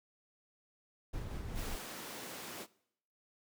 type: noise with tremolo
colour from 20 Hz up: brown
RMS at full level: -39 dBFS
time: 1.13-1.76 s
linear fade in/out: 10 ms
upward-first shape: sine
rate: 5.5 Hz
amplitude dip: 30%
type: high-pass noise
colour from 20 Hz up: pink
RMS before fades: -46 dBFS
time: 1.54-2.67 s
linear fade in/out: 50 ms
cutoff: 220 Hz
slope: 12 dB/octave
effects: noise-tail reverb RT60 0.7 s tail -21 dB re dry